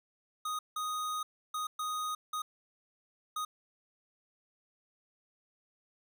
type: tone bursts at uneven times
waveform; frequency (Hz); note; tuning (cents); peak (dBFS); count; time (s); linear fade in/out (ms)
square; 1244.5; D#6; 0; -34; 6; 0.45-0.59 / 0.76-1.23 / 1.54-1.67 / 1.79-2.15 / 2.33-2.42 / 3.36-3.45; 5
effects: none